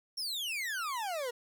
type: exponential sweep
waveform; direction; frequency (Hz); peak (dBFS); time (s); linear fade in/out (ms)
40% pulse; down; 5600 to 466.2; -33; 0.17-1.31; 10
effects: none